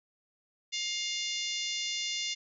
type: harmonic tone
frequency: 706 Hz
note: F5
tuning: 19 cents sharp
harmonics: 3 / 4 / 5 / 6 / 7 / 8 / 9 / 10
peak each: -39 / -38 / -37 / -42 / -40 / -43 / -42 / -47 dBFS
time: 0.72-2.35 s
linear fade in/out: 20 ms
effects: none